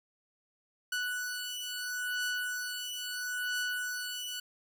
sawtooth beating tone pair, 1480 / 1480.75 Hz, F#6 / F#6, 0 / +1 cents, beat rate 0.75 Hz, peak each -33 / -33 dBFS, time 0.92-4.4 s, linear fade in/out 5 ms, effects none

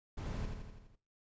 brown noise with echo, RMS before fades -40 dBFS, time 0.17-0.46 s, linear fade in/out 10 ms, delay 83 ms, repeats 6, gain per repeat -4 dB, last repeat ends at 0.958 s, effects noise-tail reverb RT60 0.3 s tail -17 dB re dry + resampled to 16000 Hz

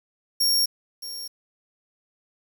sawtooth tone with echo, 5540 Hz, F8, 15 cents flat, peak -16 dBFS, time 0.4-0.66 s, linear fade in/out 10 ms, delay 620 ms, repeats 1, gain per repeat -14 dB, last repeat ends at 1.28 s, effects 8-bit

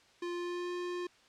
square tone with pitch glide, 349.2 to 354.7 Hz, F4 to F4, 0 to +27 cents, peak -36 dBFS, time 0.22-1.07 s, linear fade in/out 5 ms, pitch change +27 cents, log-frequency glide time 0.33-0.72 s, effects white hiss -63 dBFS RMS until 1.28 s + low-pass 5000 Hz 12 dB/octave

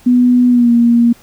sine tone with pitch glide, 246.9 to 235.8 Hz, B3 to A#3, 0 to +20 cents, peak -6 dBFS, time 0.06-1.13 s, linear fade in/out 10 ms, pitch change -80 cents, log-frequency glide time 0.49-0.71 s, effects pink hiss -45 dBFS RMS until 1.22 s

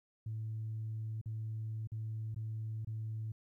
sine tone with dropouts, 110 Hz, A2, in tune, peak -36 dBFS, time 0.26-3.32 s, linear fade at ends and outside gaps 5 ms, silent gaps 1.214-1.258 / 1.873-1.918 / 2.346-2.361 / 2.848-2.871 s, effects tanh soft clip ceiling -33 dBFS + 13-bit

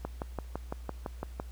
click train, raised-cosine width 1 ms, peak -20 dBFS, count 9, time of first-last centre 0.05-1.399 s, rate 5.93 Hz, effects added 60 Hz sine -41 dBFS peak until 1.51 s + pink hiss -59 dBFS RMS until 1.51 s

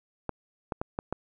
clicks, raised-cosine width 1 ms, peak -16 dBFS, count 5, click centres 0.293 / 0.722 / 0.815 / 0.989 / 1.126 s, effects none

